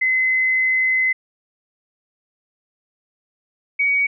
sine tone pair in turn, 2043 / 2254 Hz, C7 / C#7, -42 / +28 cents, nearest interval major second, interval 170 cents, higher second, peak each -15 dBFS, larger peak neither, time 0.01-1.13 / 3.79-4.07 s, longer first, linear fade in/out 10 ms, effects none

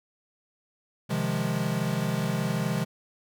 square chord, F minor seventh, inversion second, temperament equal, 130.81 / 155.56 / 174.61 / 207.7 Hz, C3 / Eb3 / F3 / Ab3, 0 / 0 / 0 / 0 cents, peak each -32 dBFS, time 1.09-2.85 s, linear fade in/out 20 ms, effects none

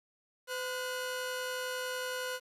sawtooth tone pair together, 508 / 1453.1 Hz, B4 / F#6, +49 / -32 cents, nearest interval octave + tritone, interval 1819 cents, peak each -33 / -35 dBFS, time 0.47-2.4 s, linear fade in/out 50 ms, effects resampled to 32000 Hz + 10-bit

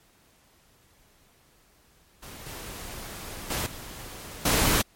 pink noise with level steps, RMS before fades -43 / -39 / -29 / -41 / -22 dBFS, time 2.22-4.82 s, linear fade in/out 10 ms, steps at 2.46 / 3.5 / 3.66 / 4.45 s, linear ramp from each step 5 ms, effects pink hiss -61 dBFS RMS until 4.95 s + MP3 64 kbps

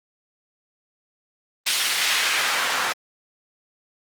white noise with band-pass filter sweep, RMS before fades -22 dBFS, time 1.66-2.93 s, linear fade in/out 10 ms, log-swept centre 3500 to 1100 Hz, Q 1, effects Opus 24 kbps

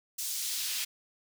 pink noise with high-pass filter sweep, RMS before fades -34 dBFS, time 0.18-0.85 s, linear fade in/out 10 ms, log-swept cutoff 6300 to 2900 Hz, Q 0.98, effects none

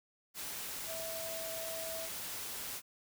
sine tone in noise, 653 Hz, E5, 17 cents flat, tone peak -42 dBFS, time 0.86-2.09 s, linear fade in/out 50 ms, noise white, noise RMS -42 dBFS, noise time 0.34-2.82 s, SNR -3 dB, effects none

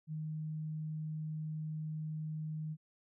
sine tone, 155.4 Hz, D#3, 2 cents flat, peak -37 dBFS, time 0.07-2.77 s, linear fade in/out 50 ms, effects none

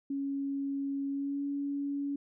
sine tone with pitch glide, 277.2 to 282.4 Hz, C#4 to C#4, 0 to +32 cents, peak -31 dBFS, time 0.1-2.16 s, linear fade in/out 5 ms, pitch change +32 cents, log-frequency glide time 1.09-1.43 s, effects none

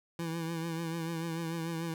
25% pulse tone with vibrato, 165.3 Hz, E3, 5 cents sharp, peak -30 dBFS, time 0.19-1.94 s, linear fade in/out 2 ms, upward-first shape triangle, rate 6.8 Hz, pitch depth 51 cents each way, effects none

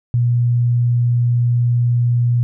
sine tone, 120.5 Hz, B2, 42 cents flat, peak -12 dBFS, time 0.14-2.43 s, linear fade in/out 0 ms, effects none

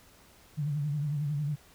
sine tone with vibrato, 146.83 Hz, D3, in tune, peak -28 dBFS, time 0.57-1.56 s, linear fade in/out 20 ms, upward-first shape sine, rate 11 Hz, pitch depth 77 cents each way, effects pink hiss -58 dBFS RMS until 1.74 s

